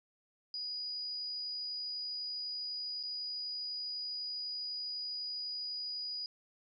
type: tone with dropouts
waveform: sine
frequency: 4916 Hz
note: D#8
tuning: 22 cents flat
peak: -37 dBFS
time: 0.54-6.26 s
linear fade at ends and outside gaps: 1 ms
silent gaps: 3.029-3.035 s
effects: none